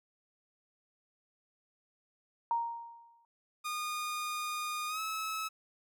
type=tone with exponential decay; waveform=sine; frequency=932.3 Hz; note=A#5; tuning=in tune; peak=-26 dBFS; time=2.51-3.25 s; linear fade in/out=1 ms; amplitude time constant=160 ms
type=tone with pitch glide; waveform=sawtooth; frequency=1223 to 1295 Hz; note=D#6 to E6; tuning=-30 to -31 cents; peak=-31 dBFS; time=3.64-5.49 s; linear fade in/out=20 ms; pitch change=+99 cents; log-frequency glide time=4.88-5 s
effects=none